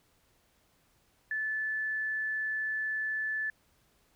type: tone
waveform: sine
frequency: 1742 Hz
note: A6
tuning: 18 cents flat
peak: -30 dBFS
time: 1.31-3.5 s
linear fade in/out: 2 ms
effects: pink hiss -69 dBFS RMS until 4.15 s